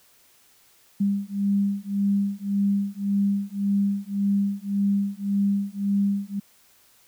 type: beating tone pair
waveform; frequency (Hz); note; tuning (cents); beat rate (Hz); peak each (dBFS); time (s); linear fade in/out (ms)
sine; 199.1 / 200.9; G3 / G3; +27 / +43; 1.8; -24 / -24; 1-6.4; 10
effects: white hiss -58 dBFS RMS until 7.07 s